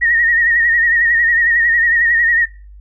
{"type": "tone with vibrato", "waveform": "sine", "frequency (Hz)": 1870, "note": "A#6", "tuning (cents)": 5, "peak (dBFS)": -10, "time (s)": [0.01, 2.46], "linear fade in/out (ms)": 20, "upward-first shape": "triangle", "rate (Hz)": 11, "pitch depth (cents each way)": 68, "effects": ["noise-tail reverb RT60 0.4 s tail -25 dB re dry", "added 50 Hz sine -35 dBFS peak until 2.8 s"]}